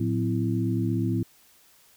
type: tone cluster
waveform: sine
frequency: 112.4 / 181 / 257.4 / 331.6 Hz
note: A2 / F#3 / C4 / E4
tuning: +37 / -38 / -28 / +10 cents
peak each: -26 / -30 / -29 / -30 dBFS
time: 0-1.23 s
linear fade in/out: 5 ms
effects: white hiss -58 dBFS RMS until 1.96 s